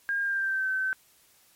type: tone with pitch glide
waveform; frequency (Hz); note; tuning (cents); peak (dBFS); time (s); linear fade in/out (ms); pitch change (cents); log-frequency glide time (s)
sine; 1615 to 1535.8; G#6 to G6; -49 to -36; -25; 0.09-0.93; 0; -87; 0.21-0.68
effects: white hiss -61 dBFS RMS until 1.55 s + MP3 64 kbps